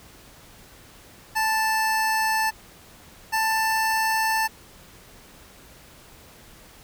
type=tone pair in turn; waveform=25% pulse; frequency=880 / 885 Hz; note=A5 / A5; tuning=0 / +10 cents; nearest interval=unison; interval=10 cents; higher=second; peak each=-17 dBFS; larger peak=neither; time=1.35-2.51 / 3.32-4.48 s; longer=neither; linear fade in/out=20 ms; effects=pink hiss -49 dBFS RMS until 6.83 s